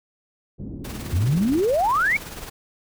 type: low-pass noise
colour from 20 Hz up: white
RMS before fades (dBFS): -34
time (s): 0.58-1.62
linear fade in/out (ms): 20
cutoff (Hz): 300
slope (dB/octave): 24
type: noise with tremolo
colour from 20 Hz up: pink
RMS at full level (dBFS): -34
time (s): 0.84-2.5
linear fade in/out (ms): 10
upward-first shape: triangle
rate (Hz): 19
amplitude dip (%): 60
type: exponential sweep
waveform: sine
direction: up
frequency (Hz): 79.2 to 2321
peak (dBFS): -17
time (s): 1.13-2.17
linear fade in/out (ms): 5
effects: none